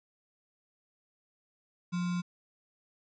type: tone with sample-and-hold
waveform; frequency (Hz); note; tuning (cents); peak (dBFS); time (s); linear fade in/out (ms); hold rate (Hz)
sine; 177.2; F3; +25; -29; 1.92-2.22; 20; 1225
effects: resampled to 16000 Hz